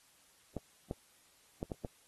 clicks, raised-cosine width 2 ms, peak -24 dBFS, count 5, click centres 0.567 / 0.911 / 1.629 / 1.718 / 1.848 s, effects white hiss -66 dBFS RMS until 2.07 s + AAC 32 kbps

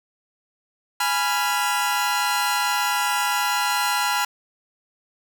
sawtooth chord, F diminished, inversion first, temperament equal with one note detuned, 830.6 / 987.8 / 1384.1 Hz, Ab5 / Cb6 / F6, 0 / 0 / -16 cents, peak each -21 dBFS, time 1-4.25 s, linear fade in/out 5 ms, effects none

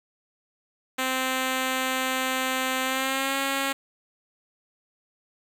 5% pulse tone with pitch glide, 260 to 273.1 Hz, C4 to C#4, -11 to -26 cents, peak -13 dBFS, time 0.98-3.73 s, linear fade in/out 10 ms, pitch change +85 cents, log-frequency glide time 2.83-3.36 s, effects 9-bit

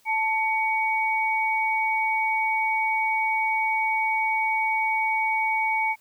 sine tone pair together, 880 / 2245 Hz, A5 / C#7, 0 / +21 cents, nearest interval octave + major third, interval 1621 cents, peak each -24 dBFS, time 0.05-5.96 s, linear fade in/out 50 ms, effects white hiss -61 dBFS RMS until 6 s

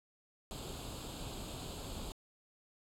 pink noise with comb filter, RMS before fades -44 dBFS, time 0.51-2.12 s, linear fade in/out 0 ms, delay 0.26 ms, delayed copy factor +0.75, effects low-pass 11000 Hz 12 dB/octave

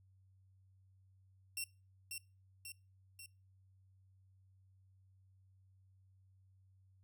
10% pulse tone with echo, 2723 Hz, F7, 44 cents flat, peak -30 dBFS, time 1.57-1.64 s, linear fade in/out 2 ms, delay 540 ms, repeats 3, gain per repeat -4 dB, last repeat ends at 3.26 s, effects noise-tail reverb RT60 0.3 s tail -22 dB re dry + added 95 Hz sine -65 dBFS peak until 7.03 s

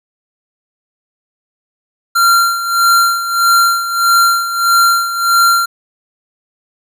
square tone with tremolo, 1378 Hz, F6, 24 cents flat, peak -7 dBFS, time 2.15-5.66 s, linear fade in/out 10 ms, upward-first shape sine, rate 1.6 Hz, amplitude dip 70%, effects none

